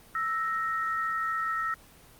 sine tone pair together, 1318.5 / 1864.7 Hz, E6 / A#6, 0 / 0 cents, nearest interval tritone, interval 600 cents, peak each -28 / -33 dBFS, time 0.15-1.74 s, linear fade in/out 2 ms, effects pink hiss -54 dBFS RMS until 2.19 s + Opus 24 kbps

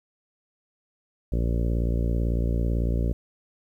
harmonic tone, 58 Hz, A#1, 8 cents flat, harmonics 1 / 2 / 3 / 4 / 5 / 6 / 7 / 8 / 9 / 10, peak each -23 / -29 / -33 / -35 / -37 / -39 / -40 / -41 / -42 / -43 dBFS, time 1.32-3.13 s, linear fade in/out 5 ms, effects 10-bit

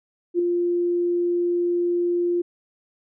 sine tone with ADSR envelope, 349.2 Hz, F4, in tune, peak -15 dBFS, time 0.34-2.42 s, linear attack 52 ms, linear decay 4 ms, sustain -4 dB, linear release 10 ms, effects none

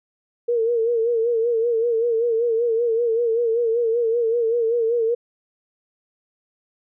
sine tone with vibrato, 463 Hz, A#4, 12 cents flat, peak -17 dBFS, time 0.48-5.15 s, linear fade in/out 10 ms, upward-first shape sine, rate 5.2 Hz, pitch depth 69 cents each way, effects none

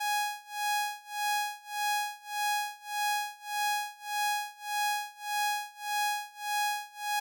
sawtooth tone with tremolo, 830.6 Hz, G#5, in tune, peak -23 dBFS, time 0-7.2 s, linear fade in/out 10 ms, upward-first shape sine, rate 1.7 Hz, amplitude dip 95%, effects none

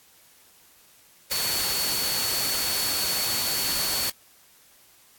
sine tone in noise, 4435 Hz, C#8, in tune, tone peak -28 dBFS, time 1.31-4.1 s, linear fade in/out 5 ms, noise white, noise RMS -27 dBFS, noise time 1.31-4.1 s, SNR -4 dB, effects white hiss -56 dBFS RMS until 5.18 s + AAC 64 kbps

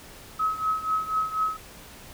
sine tone with tremolo, 1281 Hz, E6, 50 cents flat, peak -20 dBFS, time 0.39-1.57 s, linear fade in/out 10 ms, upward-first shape triangle, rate 4.1 Hz, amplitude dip 85%, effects pink hiss -46 dBFS RMS until 2.13 s

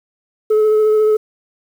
sine tone with vibrato, 430 Hz, A4, 40 cents flat, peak -7 dBFS, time 0.5-1.17 s, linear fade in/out 10 ms, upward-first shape triangle, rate 14 Hz, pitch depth 18 cents each way, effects tanh soft clip ceiling -9 dBFS + 7-bit

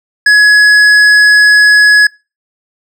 sine tone with hard clipping, 1685 Hz, G#6, 25 cents sharp, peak -4 dBFS, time 0.26-2.07 s, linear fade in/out 5 ms, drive 8 dB, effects noise-tail reverb RT60 0.3 s tail -26 dB re dry

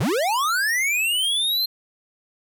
square linear sweep, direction up, 85.3 to 4186 Hz, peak -20 dBFS, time 0-1.66 s, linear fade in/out 10 ms, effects none

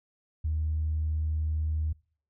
sine tone, 77.78 Hz, D#2, in tune, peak -25 dBFS, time 0.44-1.93 s, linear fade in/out 10 ms, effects noise-tail reverb RT60 0.5 s tail -26 dB re dry + tanh soft clip ceiling -21 dBFS

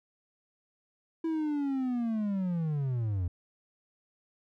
triangle linear sweep, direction down, 329.6 to 83.7 Hz, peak -26 dBFS, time 1.24-3.28 s, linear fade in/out 5 ms, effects none

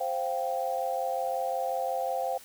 sine chord, C suspended fourth, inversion none, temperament equal, 523.3 / 698.5 / 784 Hz, C5 / F5 / G5, 0 / 0 / 0 cents, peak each -32 dBFS, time 0-2.38 s, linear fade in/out 10 ms, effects white hiss -51 dBFS RMS until 2.44 s

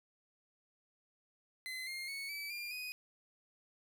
30% pulse tone with pitch steps, 2043 / 2126 / 2213 / 2302 / 2396 / 2494 Hz, C7 / C7 / C#7 / D7 / D7 / D#7, -42 / +27 / -3 / -35 / +34 / +3 cents, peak -38 dBFS, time 1.66-2.92 s, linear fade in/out 0 ms, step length 210 ms, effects none

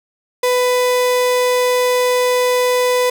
35% pulse tone, 497.9 Hz, B4, 14 cents sharp, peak -11 dBFS, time 0.43-3.1 s, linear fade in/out 5 ms, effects none

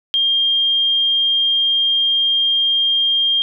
sine tone, 3209 Hz, G7, 40 cents sharp, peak -13 dBFS, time 0.14-3.42 s, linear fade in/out 0 ms, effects none

